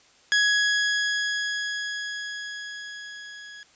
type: tone with level ramp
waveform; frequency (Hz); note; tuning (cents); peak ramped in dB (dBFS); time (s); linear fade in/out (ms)
sawtooth; 1670; G#6; +9; -14 to -37; 0.32-3.63; 0
effects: white hiss -57 dBFS RMS until 3.75 s + resampled to 16000 Hz